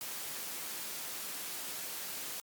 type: noise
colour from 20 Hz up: white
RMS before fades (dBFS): -41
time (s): 0.01-2.4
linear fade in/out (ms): 0
effects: high-pass 150 Hz 12 dB/octave + Opus 48 kbps

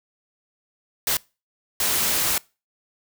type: noise bursts at uneven times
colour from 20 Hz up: white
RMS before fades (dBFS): -22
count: 2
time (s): 1.07-1.17 / 1.8-2.38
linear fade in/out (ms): 2
effects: noise-tail reverb RT60 0.3 s tail -24 dB re dry

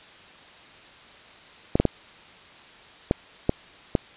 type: clicks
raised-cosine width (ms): 2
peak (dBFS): -5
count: 6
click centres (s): 1.755 / 1.8 / 1.853 / 3.111 / 3.494 / 3.952
effects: white hiss -48 dBFS RMS until 4.16 s + resampled to 8000 Hz

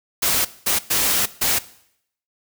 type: noise bursts at uneven times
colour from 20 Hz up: white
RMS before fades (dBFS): -19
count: 4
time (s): 0.22-0.45 / 0.66-0.79 / 0.9-1.26 / 1.41-1.59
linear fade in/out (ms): 10
effects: noise-tail reverb RT60 0.7 s tail -18 dB re dry

